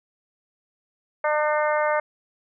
harmonic tone, 301.8 Hz, D4, 47 cents sharp, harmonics 2 / 3 / 4 / 5 / 6 / 7, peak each -22 / -26 / -28 / -30 / -32 / -33 dBFS, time 1.24-2 s, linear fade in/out 5 ms, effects none

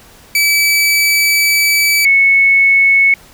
sawtooth / sine tone pair in turn, 2300 / 2204 Hz, D7 / C#7, -37 / -11 cents, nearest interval minor second, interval 74 cents, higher first, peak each -6 dBFS, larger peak neither, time 0.35-2.05 / 2.05-3.14 s, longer first, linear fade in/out 2 ms, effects pink hiss -42 dBFS RMS until 3.33 s

